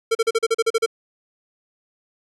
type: tone bursts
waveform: square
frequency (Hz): 453.3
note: A#4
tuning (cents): -48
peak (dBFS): -16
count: 10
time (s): 0.11-0.862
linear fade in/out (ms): 10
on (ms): 41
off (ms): 38
effects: resampled to 24000 Hz